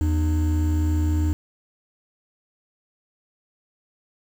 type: tone pair together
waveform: triangle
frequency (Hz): 80.36 / 303.4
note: E2 / D#4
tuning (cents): -44 / -44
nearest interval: octave + major seventh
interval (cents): 2300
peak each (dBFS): -17 / -25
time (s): 0.01-1.33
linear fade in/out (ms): 0
effects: 7-bit